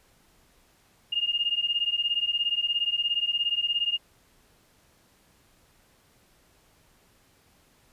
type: beating tone pair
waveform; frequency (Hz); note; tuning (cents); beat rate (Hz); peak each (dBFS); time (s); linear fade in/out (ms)
sine; 2826 / 2843; F7 / F7; +20 / +30; 17; -27; 1.12-3.98; 10
effects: pink hiss -62 dBFS RMS until 7.92 s + resampled to 32000 Hz